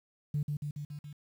sine tone with echo, 146.83 Hz, D3, in tune, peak -27 dBFS, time 0.34-0.43 s, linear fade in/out 5 ms, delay 140 ms, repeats 5, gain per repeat -3 dB, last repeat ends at 1.13 s, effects tanh soft clip ceiling -24 dBFS + 10-bit

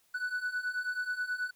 triangle beating tone pair, 1480 / 1489.3 Hz, F#6 / F#6, 0 / +11 cents, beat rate 9.3 Hz, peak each -35 / -32 dBFS, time 0.14-1.51 s, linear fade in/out 10 ms, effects white hiss -69 dBFS RMS until 1.55 s

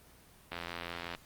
click train, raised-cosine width 0.3 ms, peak -22 dBFS, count 55, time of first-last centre 0.52-1.149 s, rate 85.8 Hz, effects pink hiss -59 dBFS RMS until 1.25 s + Opus 24 kbps

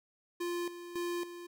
square tone with tremolo, 348.3 Hz, F4, 5 cents flat, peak -34 dBFS, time 0.4-1.47 s, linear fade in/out 10 ms, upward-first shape square, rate 1.8 Hz, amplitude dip 70%, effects none

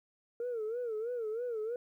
sine tone with vibrato, 460 Hz, A#4, 23 cents flat, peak -32 dBFS, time 0.4-1.76 s, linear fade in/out 2 ms, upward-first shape sine, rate 3.1 Hz, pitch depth 130 cents each way, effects tanh soft clip ceiling -31 dBFS + 12-bit

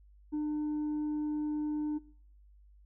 sine tone with tanh clipping, 300.8 Hz, D4, 42 cents sharp, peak -31 dBFS, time 0.32-1.99 s, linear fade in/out 20 ms, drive 2 dB, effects noise-tail reverb RT60 0.6 s tail -23 dB re dry + added 50 Hz sine -56 dBFS peak until 2.85 s

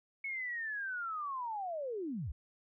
sine linear sweep, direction down, 2213 to 50.7 Hz, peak -36 dBFS, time 0.24-2.32 s, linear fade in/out 5 ms, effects none

